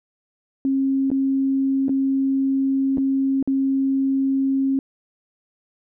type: tone with dropouts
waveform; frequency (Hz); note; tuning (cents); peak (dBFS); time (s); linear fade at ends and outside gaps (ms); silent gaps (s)
sine; 270; C#4; -45; -17; 0.65-4.79; 1; 1.103-1.115 / 1.883-1.893 / 2.973-2.981 / 3.427-3.475
effects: none